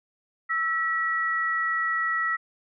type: tone pair together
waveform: sine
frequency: 1318.5 / 1927.6 Hz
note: E6 / B6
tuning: 0 / -43 cents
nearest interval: perfect fifth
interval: 657 cents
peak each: -27 / -25 dBFS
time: 0.49-2.37 s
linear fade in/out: 20 ms
effects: none